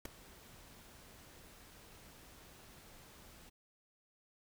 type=noise with ADSR envelope; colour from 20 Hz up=pink; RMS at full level=-40 dBFS; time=0.05-3.5 s; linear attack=5 ms; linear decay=7 ms; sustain=-18 dB; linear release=15 ms; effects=none